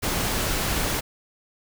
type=noise; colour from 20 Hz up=pink; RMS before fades=-25 dBFS; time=0.02-1.01 s; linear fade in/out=20 ms; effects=none